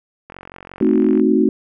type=click train; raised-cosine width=0.5 ms; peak=-20 dBFS; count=42; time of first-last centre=0.3-1.197 s; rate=45.7 Hz
type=chord; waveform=sine; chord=A diminished seventh; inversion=none; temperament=equal; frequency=220 / 261.6 / 311.1 / 370 Hz; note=A3 / C4 / Eb4 / Gb4; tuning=0 / 0 / 0 / 0 cents; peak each=-17 / -17 / -17 / -17 dBFS; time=0.81-1.49 s; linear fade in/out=2 ms
effects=none